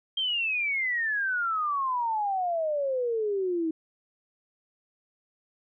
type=exponential sweep; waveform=sine; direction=down; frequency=3197 to 314.5 Hz; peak=-25 dBFS; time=0.17-3.71 s; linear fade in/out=5 ms; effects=none